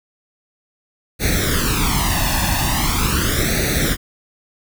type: noise with flanger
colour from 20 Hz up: pink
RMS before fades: -18 dBFS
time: 1.19-3.97 s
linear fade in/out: 50 ms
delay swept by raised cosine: 0.48 to 1.15 ms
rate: 0.41 Hz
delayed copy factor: +0.85
effects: none